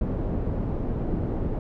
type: low-pass noise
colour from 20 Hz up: pink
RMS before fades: -27 dBFS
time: 0.01-1.59 s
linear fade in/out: 2 ms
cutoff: 450 Hz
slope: 12 dB/octave
effects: none